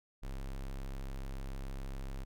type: tone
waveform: square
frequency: 33.51 Hz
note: C1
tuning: 42 cents sharp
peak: -39 dBFS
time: 0.22-2.25 s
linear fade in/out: 20 ms
effects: none